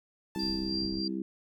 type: tone with exponential decay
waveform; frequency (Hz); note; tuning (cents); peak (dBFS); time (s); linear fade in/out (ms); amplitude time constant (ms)
sawtooth; 881; A5; +2; -37; 0.35-1.18; 1; 180
type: harmonic tone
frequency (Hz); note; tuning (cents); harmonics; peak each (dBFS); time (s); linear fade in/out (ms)
65.41; C2; 0; 3 / 4 / 5 / 6; -35 / -39 / -35 / -44; 0.36-1.22; 0
type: tone with tremolo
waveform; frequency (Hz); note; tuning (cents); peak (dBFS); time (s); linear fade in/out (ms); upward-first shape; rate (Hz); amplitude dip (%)
sine; 4725; D8; +10; -31; 0.39-1.08; 5; sine; 3.2; 60
type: low-pass noise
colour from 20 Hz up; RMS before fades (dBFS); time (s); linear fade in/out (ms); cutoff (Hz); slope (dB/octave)
pink; -44; 0.4-1.03; 50; 260; 12
effects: none